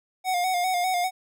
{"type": "tone with vibrato", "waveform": "square", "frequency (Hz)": 727, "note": "F#5", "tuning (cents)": -31, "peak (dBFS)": -23, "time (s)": [0.24, 1.11], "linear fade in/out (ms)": 50, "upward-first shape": "square", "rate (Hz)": 5, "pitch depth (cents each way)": 46, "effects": []}